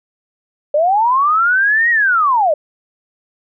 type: linear two-way sweep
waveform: sine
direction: up then down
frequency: 570 to 1915 to 570 Hz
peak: -10 dBFS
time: 0.74-2.54 s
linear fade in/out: 5 ms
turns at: 1.9 s
effects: none